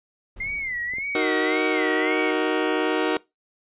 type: noise with exponential decay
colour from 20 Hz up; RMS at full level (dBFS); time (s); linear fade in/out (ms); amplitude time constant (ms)
brown; -40; 0.36-2.07; 5; 370
type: tone with vibrato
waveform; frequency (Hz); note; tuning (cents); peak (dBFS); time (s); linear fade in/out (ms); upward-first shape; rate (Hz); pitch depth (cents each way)
sine; 2075; C7; -15; -26; 0.4-2.31; 5; sine; 1.8; 150
type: clicks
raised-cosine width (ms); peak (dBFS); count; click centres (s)
2; -30 / -28; 2; 0.937 / 0.984
type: chord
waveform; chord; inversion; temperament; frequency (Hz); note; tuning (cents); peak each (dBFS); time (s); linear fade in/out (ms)
sawtooth; D# minor; none; just; 311.1 / 373.4 / 466.7; D#4 / F#4 / A#4; 0 / +16 / +2; -21; 1.15-3.17; 2
effects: noise-tail reverb RT60 0.2 s tail -22 dB re dry + resampled to 8000 Hz